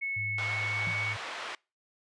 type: tone with pitch glide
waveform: sine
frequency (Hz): 2200 to 2229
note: C#7 to C#7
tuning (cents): -14 to +9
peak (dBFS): -30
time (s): 0.01-1.14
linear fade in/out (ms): 20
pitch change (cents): +23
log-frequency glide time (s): 0.46-0.93
type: tone with vibrato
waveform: sine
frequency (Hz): 105.8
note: G#2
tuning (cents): +33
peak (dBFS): -37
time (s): 0.16-1.17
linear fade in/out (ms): 10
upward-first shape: triangle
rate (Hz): 19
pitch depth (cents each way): 11
type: band-pass noise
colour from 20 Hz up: pink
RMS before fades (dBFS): -39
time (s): 0.38-1.55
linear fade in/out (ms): 2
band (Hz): 850 to 3200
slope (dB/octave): 12
type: tone with exponential decay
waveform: sine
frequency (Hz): 164.81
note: E3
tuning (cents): 0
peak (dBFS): -32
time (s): 0.87-1.02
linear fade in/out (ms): 0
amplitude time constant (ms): 32
effects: noise-tail reverb RT60 0.3 s tail -26 dB re dry + resampled to 22050 Hz